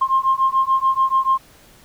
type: beating tone pair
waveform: sine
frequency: 1059 / 1065.9 Hz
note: C6 / C6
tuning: +21 / +32 cents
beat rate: 6.9 Hz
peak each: -17 dBFS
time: 0.01-1.38 s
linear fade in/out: 10 ms
effects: tanh soft clip ceiling -7 dBFS + pink hiss -49 dBFS RMS until 1.84 s